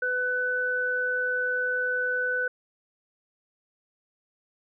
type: tone pair together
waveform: sine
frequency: 500 / 1498.3 Hz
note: B4 / F#6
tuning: +21 / +21 cents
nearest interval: octave + perfect fifth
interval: 1900 cents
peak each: -31 / -25 dBFS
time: 0.02-2.48 s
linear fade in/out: 5 ms
effects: none

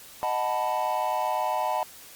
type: chord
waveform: triangle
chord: B dominant seventh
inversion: first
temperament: equal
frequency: 622.3 / 740 / 880 / 987.8 Hz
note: D#5 / F#5 / A5 / B5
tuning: 0 / 0 / 0 / 0 cents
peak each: -29 / -28 / -27 / -29 dBFS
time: 0.23-1.83 s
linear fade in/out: 0 ms
effects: white hiss -47 dBFS RMS until 2.15 s + Opus 48 kbps

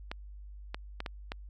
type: clicks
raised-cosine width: 0.3 ms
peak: -20 dBFS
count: 5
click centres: 0.115 / 0.745 / 1.004 / 1.062 / 1.319 s
effects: added 50 Hz sine -44 dBFS peak until 1.49 s

